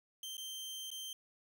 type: tone with dropouts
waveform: sawtooth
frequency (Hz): 3136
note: G7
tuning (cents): 0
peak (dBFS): -39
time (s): 0.23-1.13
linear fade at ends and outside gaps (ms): 2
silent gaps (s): 0.369-0.379 / 0.904-0.914
effects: none